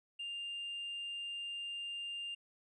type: tone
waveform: triangle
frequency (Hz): 2800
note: F7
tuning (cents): +4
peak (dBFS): -37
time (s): 0.19-2.35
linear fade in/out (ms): 10
effects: tanh soft clip ceiling -35 dBFS + resampled to 22050 Hz